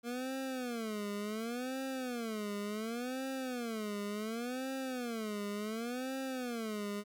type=tone with vibrato; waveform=25% pulse; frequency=233.1 Hz; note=A#3; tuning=in tune; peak=-33 dBFS; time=0.03-7.04 s; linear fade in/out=50 ms; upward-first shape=sine; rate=0.69 Hz; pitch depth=230 cents each way; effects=12-bit